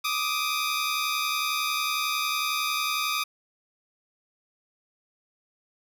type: tone pair together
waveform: 15% pulse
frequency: 1180 / 1251 Hz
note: D6 / D#6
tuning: +8 / +9 cents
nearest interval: minor second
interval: 101 cents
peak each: -22 dBFS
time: 0.04-3.24 s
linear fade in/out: 10 ms
effects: none